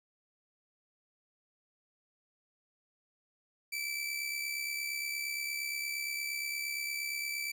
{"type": "tone with amplitude modulation", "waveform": "sawtooth", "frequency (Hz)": 2321, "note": "D7", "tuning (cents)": -21, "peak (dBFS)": -29, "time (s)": [3.72, 7.52], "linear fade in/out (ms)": 10, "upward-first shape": "sine", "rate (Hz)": 68.6, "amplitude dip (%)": 50, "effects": []}